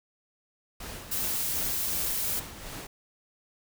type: noise with tremolo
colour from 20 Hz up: pink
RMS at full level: -39 dBFS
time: 0.8-2.87 s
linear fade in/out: 5 ms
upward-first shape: sine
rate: 2.7 Hz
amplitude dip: 50%
type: noise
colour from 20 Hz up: blue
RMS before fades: -30 dBFS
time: 1.11-2.4 s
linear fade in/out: 10 ms
effects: none